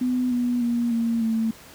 sine tone with pitch steps, 251.1 / 244.1 / 237.3 / 230.7 / 224.2 Hz, B3 / B3 / A#3 / A#3 / A3, +29 / -20 / +31 / -18 / +33 cents, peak -20 dBFS, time 0.01-1.51 s, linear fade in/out 5 ms, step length 300 ms, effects pink hiss -46 dBFS RMS until 1.74 s + high-pass 60 Hz 12 dB/octave

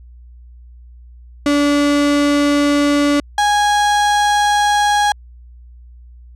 35% pulse tone pair in turn, 288.7 / 826.5 Hz, D4 / G#5, -30 / -9 cents, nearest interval octave + tritone, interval 1821 cents, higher second, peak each -10 dBFS, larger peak neither, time 1.46-3.2 / 3.38-5.12 s, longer neither, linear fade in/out 2 ms, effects added 60 Hz sine -37 dBFS peak until 6.35 s + low-pass 8000 Hz 12 dB/octave

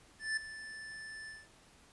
square tone with ADSR envelope, 1757 Hz, A6, 3 cents flat, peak -31 dBFS, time 0.19-1.48 s, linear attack 180 ms, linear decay 6 ms, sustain -14 dB, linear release 200 ms, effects pink hiss -62 dBFS RMS until 1.92 s + resampled to 24000 Hz

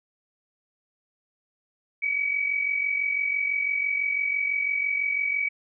sine tone pair together, 2268 / 2314 Hz, C#7 / D7, +39 / -26 cents, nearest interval unison, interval 35 cents, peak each -24 / -30 dBFS, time 2.02-5.49 s, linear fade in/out 10 ms, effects none

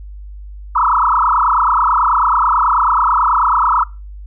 sine tone with frequency modulation, 1139 Hz, C#6, 47 cents sharp, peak -10 dBFS, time 0.75-3.84 s, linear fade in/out 10 ms, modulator 29.2 Hz, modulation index 7, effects noise-tail reverb RT60 0.3 s tail -23 dB re dry + added 50 Hz sine -29 dBFS peak until 4.26 s

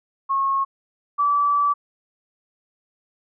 sine tone pair in turn, 1090 / 1154.8 Hz, C#6 / D6, -29 / -30 cents, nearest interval minor second, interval 99 cents, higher second, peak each -18 / -16 dBFS, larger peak second, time 0.29-0.65 / 1.18-1.74 s, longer second, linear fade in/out 20 ms, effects none

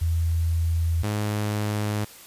sine / sawtooth tone pair in turn, 82.8 / 105.02 Hz, E2 / G#2, +8 / +20 cents, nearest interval major third, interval 412 cents, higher second, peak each -20 dBFS, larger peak neither, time 0.01-1.03 / 1.03-2.05 s, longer neither, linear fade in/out 10 ms, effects white hiss -46 dBFS RMS until 2.26 s + resampled to 32000 Hz

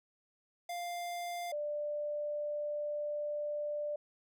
square / sine tone pair in turn, 698.5 / 591.6 Hz, F5 / D5, 0 / +13 cents, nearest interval minor third, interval 287 cents, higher first, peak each -38 / -34 dBFS, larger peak second, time 0.69-1.52 / 1.52-3.96 s, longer second, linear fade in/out 5 ms, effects none

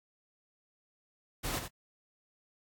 pink noise with echo, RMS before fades -35 dBFS, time 1.43-1.6 s, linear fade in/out 20 ms, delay 84 ms, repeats 1, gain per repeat -7 dB, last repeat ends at 1.684 s, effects AAC 64 kbps

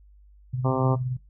sine tone with tremolo, 126.9 Hz, B2, 47 cents sharp, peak -23 dBFS, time 0.53-1.17 s, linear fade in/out 10 ms, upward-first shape triangle, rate 19 Hz, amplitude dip 55%
harmonic tone, 130.81 Hz, C3, in tune, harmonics 1 / 2 / 3 / 4 / 5 / 6 / 7 / 8 / 9, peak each -25 / -28 / -30 / -31 / -32 / -33 / -33 / -34 / -35 dBFS, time 0.64-0.96 s, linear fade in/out 20 ms
effects noise-tail reverb RT60 0.2 s tail -19 dB re dry + added 50 Hz sine -50 dBFS peak until 1.29 s

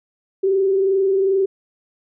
sine tone with frequency modulation, 387 Hz, G4, 22 cents flat, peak -14 dBFS, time 0.43-1.46 s, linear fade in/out 10 ms, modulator 22.5 Hz, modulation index 0.42, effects none

